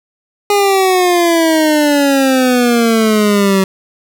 25% pulse exponential sweep, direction down, 411.7 to 190 Hz, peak -5 dBFS, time 0.5-3.64 s, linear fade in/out 2 ms, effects none

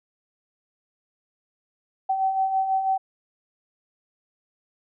sine beating tone pair, 762 / 768.1 Hz, G5 / G5, -49 / -35 cents, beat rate 6.1 Hz, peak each -30 / -21 dBFS, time 2.09-2.98 s, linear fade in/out 10 ms, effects none

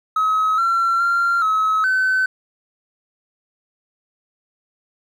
triangle tone with pitch steps, 1278 / 1359 / 1383 / 1285 / 1522 Hz, D#6 / F6 / F6 / E6 / F#6, +46 / -48 / -17 / -45 / +48 cents, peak -12 dBFS, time 0.16-2.26 s, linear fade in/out 5 ms, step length 420 ms, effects tanh soft clip ceiling -11 dBFS

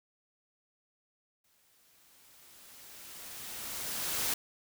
white noise with exponential growth, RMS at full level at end -31 dBFS, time 1.44-4.34 s, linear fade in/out 5 ms, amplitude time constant 630 ms, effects none

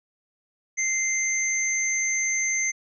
sine tone pair together, 2085 / 6248 Hz, C7 / G8, -7 / -7 cents, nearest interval octave + perfect fifth, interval 1900 cents, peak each -25 dBFS, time 0.77-2.72 s, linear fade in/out 20 ms, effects none

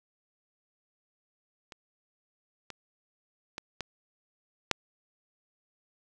clicks, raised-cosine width 0.2 ms, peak -27 / -23 / -19 / -17 / -6 dBFS, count 5, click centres 1.722 / 2.703 / 3.581 / 3.807 / 4.713 s, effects none

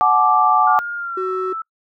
sine chord, D major, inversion first, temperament equal with one note detuned, 740 / 861.4 / 1174.7 Hz, F#5 / A5 / D6, 0 / -37 / 0 cents, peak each -17 / -17 / -14 dBFS, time 0.01-0.79 s, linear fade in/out 0 ms
sine tone with pitch glide, 1415 to 1320.2 Hz, F6 to E6, +22 to +2 cents, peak -23 dBFS, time 0.67-1.62 s, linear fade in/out 5 ms, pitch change -120 cents, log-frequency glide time 0.96-1.31 s
triangle tone, 373.2 Hz, F#4, 15 cents sharp, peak -19 dBFS, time 1.17-1.53 s, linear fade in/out 5 ms
effects noise-tail reverb RT60 0.1 s tail -25 dB re dry

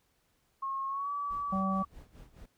sine tone with pitch glide, 1083 to 1147.4 Hz, C#6 to D6, -41 to -41 cents, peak -32 dBFS, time 0.62-1.85 s, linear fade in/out 10 ms, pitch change +100 cents, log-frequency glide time 0.88-1.11 s
brown noise with tremolo, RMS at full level -49 dBFS, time 1.3-2.46 s, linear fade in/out 5 ms, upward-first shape sine, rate 4.7 Hz, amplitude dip 85%
harmonic tone, 191.8 Hz, G3, 37 cents flat, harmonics 1 / 3 / 4, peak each -30 / -40 / -39 dBFS, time 1.52-1.83 s, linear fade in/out 10 ms
effects pink hiss -73 dBFS RMS until 2.57 s

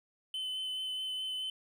triangle tone with vibrato, 3042 Hz, F#7, 47 cents sharp, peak -33 dBFS, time 0.34-1.5 s, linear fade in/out 2 ms, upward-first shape sine, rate 4.7 Hz, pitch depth 11 cents each way, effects none

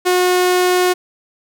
sawtooth tone, 362.4 Hz, F#4, 36 cents flat, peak -8 dBFS, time 0.05-0.94 s, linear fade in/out 20 ms, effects none

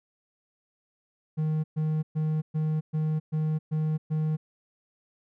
triangle tone bursts, 155.56 Hz, D#3, in tune, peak -22 dBFS, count 8, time 1.37-4.37 s, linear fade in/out 20 ms, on 270 ms, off 120 ms, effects none

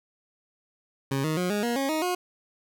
20% pulse tone with pitch steps, 136.4 / 156.68 / 179.98 / 206.7 / 237.5 / 272.8 / 313.4 / 360 Hz, C#3 / D#3 / F#3 / G#3 / A#3 / C#4 / D#4 / F#4, -28 / +12 / -48 / -8 / +33 / -28 / +13 / -47 cents, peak -20 dBFS, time 1.11-2.15 s, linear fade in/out 5 ms, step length 130 ms, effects none

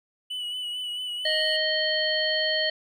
triangle tone with vibrato, 2960 Hz, F#7, in tune, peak -28 dBFS, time 0.3-1.57 s, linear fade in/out 10 ms, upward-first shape sine, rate 4.5 Hz, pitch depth 32 cents each way
harmonic tone, 623 Hz, D#5, 2 cents sharp, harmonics 1 / 3 / 5 / 7, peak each -28 / -28 / -28 / -28 dBFS, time 1.25-2.7 s, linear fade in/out 5 ms
effects none

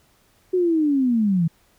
sine linear sweep, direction down, 373.2 to 157.5 Hz, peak -16 dBFS, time 0.53-1.48 s, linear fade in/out 10 ms, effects pink hiss -60 dBFS RMS until 1.78 s

